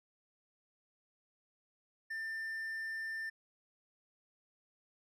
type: tone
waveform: triangle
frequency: 1790 Hz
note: A6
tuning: 29 cents sharp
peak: -36 dBFS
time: 2.1-3.3 s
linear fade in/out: 10 ms
effects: none